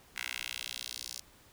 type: tone with high-pass filter sweep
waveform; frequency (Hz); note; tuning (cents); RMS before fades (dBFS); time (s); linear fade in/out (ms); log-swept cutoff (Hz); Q
10% pulse; 60; B1; -49; -41; 0.16-1.21; 5; 2000 to 5300; 2
effects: pink hiss -60 dBFS RMS until 1.52 s